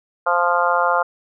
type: harmonic tone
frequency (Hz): 174.61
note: F3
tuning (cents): 0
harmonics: 3 / 4 / 5 / 6 / 7 / 8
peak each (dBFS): -22 / -22 / -22 / -22 / -22 / -22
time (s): 0.26-1.03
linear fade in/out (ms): 10
effects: none